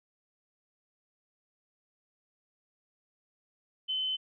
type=tone; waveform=sine; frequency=3050 Hz; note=G7; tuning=48 cents flat; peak=-29 dBFS; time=3.88-4.17 s; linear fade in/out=20 ms; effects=none